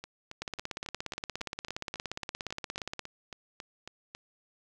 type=two click trains; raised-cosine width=0.2 ms; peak=-24 / -18 dBFS; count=16 / 45; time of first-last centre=0.04-4.15 / 0.42-2.993 s; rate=3.65 / 17.1 Hz; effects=none